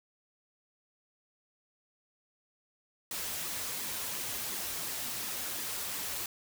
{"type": "noise with flanger", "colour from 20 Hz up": "white", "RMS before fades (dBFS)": -37, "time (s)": [3.11, 6.26], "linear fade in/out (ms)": 2, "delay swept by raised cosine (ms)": [1.3, 6.2], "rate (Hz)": 2.8, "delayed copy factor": -0.5, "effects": []}